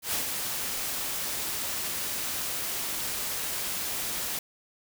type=noise with ADSR envelope; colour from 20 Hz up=white; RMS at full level=-28 dBFS; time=0.02-4.39 s; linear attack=110 ms; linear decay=120 ms; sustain=-4 dB; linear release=3 ms; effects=none